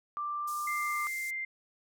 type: tone with pitch glide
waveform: sine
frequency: 1180 to 1191.6 Hz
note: D6 to D6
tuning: +8 to +25 cents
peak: -32 dBFS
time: 0.17-1.07 s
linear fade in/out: 0 ms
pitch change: +17 cents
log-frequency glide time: 0.42-0.48 s
type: band-pass noise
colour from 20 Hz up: pink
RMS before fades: -46 dBFS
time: 0.47-1.31 s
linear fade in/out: 10 ms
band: 5900 to 15000 Hz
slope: 24 dB/octave
type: tone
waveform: sine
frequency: 2093 Hz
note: C7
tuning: in tune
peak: -33 dBFS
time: 0.67-1.45 s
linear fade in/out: 5 ms
effects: none